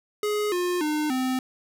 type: tone with pitch steps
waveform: square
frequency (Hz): 418.8 / 356.3 / 303.1 / 257.8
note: G#4 / F4 / D#4 / C4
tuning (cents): +15 / +35 / -45 / -26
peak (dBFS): -24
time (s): 0.23-1.39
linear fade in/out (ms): 2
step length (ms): 290
effects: none